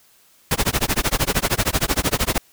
pink noise with tremolo, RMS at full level -17 dBFS, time 0.51-2.38 s, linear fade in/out 2 ms, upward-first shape sine, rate 13 Hz, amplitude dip 100%, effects white hiss -55 dBFS RMS until 2.52 s

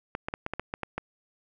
clicks, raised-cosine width 0.5 ms, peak -16 dBFS, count 9, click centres 0.151 / 0.285 / 0.339 / 0.464 / 0.536 / 0.596 / 0.739 / 0.833 / 0.98 s, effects none

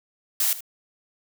blue noise with echo, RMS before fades -22 dBFS, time 0.4-0.53 s, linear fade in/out 2 ms, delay 77 ms, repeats 1, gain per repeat -15 dB, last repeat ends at 0.607 s, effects none

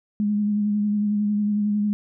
sine tone with vibrato, 207.7 Hz, G#3, in tune, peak -19 dBFS, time 0.2-1.93 s, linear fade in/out 0 ms, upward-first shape sine, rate 11 Hz, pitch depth 24 cents each way, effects none

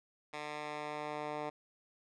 10% pulse tone with band-pass filter sweep, 149.8 Hz, D3, 35 cents sharp, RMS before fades -41 dBFS, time 0.33-1.5 s, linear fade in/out 10 ms, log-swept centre 1900 to 820 Hz, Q 0.71, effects resampled to 24000 Hz

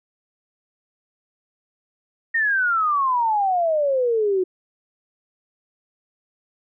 sine exponential sweep, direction down, 1864.7 to 361.3 Hz, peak -17 dBFS, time 2.34-4.44 s, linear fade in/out 10 ms, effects none

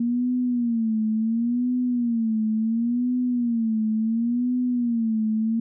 sine tone with vibrato, 233.1 Hz, A#3, in tune, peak -20 dBFS, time 0-5.6 s, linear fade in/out 5 ms, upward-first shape sine, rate 0.71 Hz, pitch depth 120 cents each way, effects none

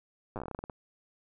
slowing click train, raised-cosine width 1 ms, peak -24 dBFS, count 14, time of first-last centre 0.36-0.698 s, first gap 8 ms, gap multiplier 1.18, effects none

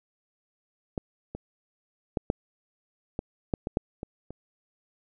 clicks, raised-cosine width 2 ms, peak -16 / -22 / -12 / -10 / -16 / -12 / -17 / -10 / -21 / -26 dBFS, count 10, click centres 0.978 / 1.35 / 2.172 / 2.301 / 3.191 / 3.538 / 3.671 / 3.771 / 4.031 / 4.306 s, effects none

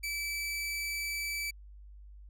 sawtooth tone, 2310 Hz, D7, 29 cents flat, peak -30 dBFS, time 0.03-1.51 s, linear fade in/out 10 ms, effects added 50 Hz sine -48 dBFS peak until 2.29 s

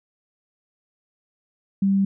sine tone, 195.8 Hz, G3, 2 cents flat, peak -16 dBFS, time 1.82-2.05 s, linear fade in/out 5 ms, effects none

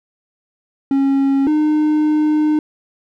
triangle tone pair in turn, 273.7 / 304.6 Hz, C#4 / D#4, -22 / -37 cents, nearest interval major second, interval 185 cents, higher second, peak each -10 dBFS, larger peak neither, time 0.91-1.47 / 1.47-2.59 s, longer second, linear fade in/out 2 ms, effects none

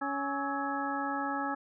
harmonic tone with a mistuned harmonic, 278.9 Hz, C#4, 11 cents sharp, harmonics 1 / 2 / 3 / 4 / 5 / 6, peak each -36 / -42 / -35 / -42 / -37 / -39 dBFS, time 0.01-1.55 s, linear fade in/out 10 ms, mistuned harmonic 5, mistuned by -120 cents, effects none

